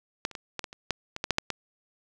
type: clicks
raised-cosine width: 0.2 ms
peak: -10 / -27 / -19 / -15 / -17 / -26 / -9 / -17 / -12 / -6 / -6 / -12 dBFS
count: 12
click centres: 0.251 / 0.313 / 0.352 / 0.593 / 0.642 / 0.729 / 0.907 / 1.164 / 1.241 / 1.307 / 1.384 / 1.503 s
effects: none